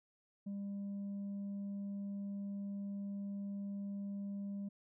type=tone with tanh clipping; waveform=sine; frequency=200 Hz; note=G3; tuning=35 cents sharp; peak=-40 dBFS; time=0.46-4.69 s; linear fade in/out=10 ms; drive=2 dB; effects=none